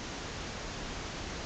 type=low-pass noise; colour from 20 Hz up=pink; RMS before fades=-40 dBFS; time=0-1.45 s; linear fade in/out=0 ms; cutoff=7100 Hz; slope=96 dB/octave; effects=none